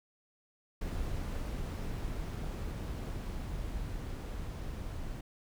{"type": "noise with level ramp", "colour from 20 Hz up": "brown", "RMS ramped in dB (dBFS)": [-36, -40], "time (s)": [0.81, 5.21], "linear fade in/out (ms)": 5, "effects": []}